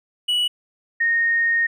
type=tone pair in turn; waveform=triangle / sine; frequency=2940 / 1852.1 Hz; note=F#7 / A#6; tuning=-12 / -12 cents; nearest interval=minor sixth; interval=800 cents; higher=first; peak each=-16 dBFS; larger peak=neither; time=0.28-0.48 / 1-1.67 s; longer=second; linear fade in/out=10 ms; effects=none